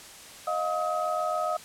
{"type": "tone cluster", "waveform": "sine", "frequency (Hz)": [623, 710, 1269], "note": ["D#5", "F5", "D#6"], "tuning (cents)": [2, 28, 34], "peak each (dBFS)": -30, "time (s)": [0.47, 1.57], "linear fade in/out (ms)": 5, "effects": ["white hiss -46 dBFS RMS until 1.64 s", "low-pass 10000 Hz 12 dB/octave"]}